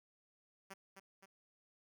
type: tone with echo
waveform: 5% pulse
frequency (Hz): 193.7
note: G3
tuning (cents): -20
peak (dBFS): -37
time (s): 0.7-0.74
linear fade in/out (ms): 10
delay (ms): 260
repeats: 2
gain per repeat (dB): -5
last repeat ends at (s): 1.26
effects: none